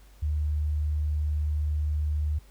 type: tone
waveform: sine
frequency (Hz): 75.3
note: D2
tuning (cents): +44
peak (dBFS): -24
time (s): 0.22-2.39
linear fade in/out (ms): 10
effects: added 50 Hz sine -51 dBFS peak until 2.5 s + pink hiss -60 dBFS RMS until 2.5 s